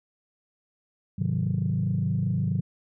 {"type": "chord", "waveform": "sine", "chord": "Ab dominant seventh", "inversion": "none", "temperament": "equal with one note detuned", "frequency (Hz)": [103.83, 130.81, 155.56, 183.08], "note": ["Ab2", "C3", "Eb3", "Gb3"], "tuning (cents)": [0, 0, 0, -18], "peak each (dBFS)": -28, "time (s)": [1.18, 2.61], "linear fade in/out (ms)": 10, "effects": ["tanh soft clip ceiling -16 dBFS"]}